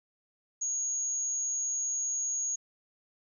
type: tone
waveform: sine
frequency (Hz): 6645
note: G#8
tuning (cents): 0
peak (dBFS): -29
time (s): 0.61-2.56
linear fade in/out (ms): 10
effects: none